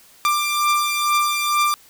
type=beating tone pair; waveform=sawtooth; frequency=1185 / 1187.2 Hz; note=D6 / D6; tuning=+15 / +18 cents; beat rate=2.2 Hz; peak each=-15 / -19 dBFS; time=0.25-1.74 s; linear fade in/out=0 ms; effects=white hiss -50 dBFS RMS until 1.89 s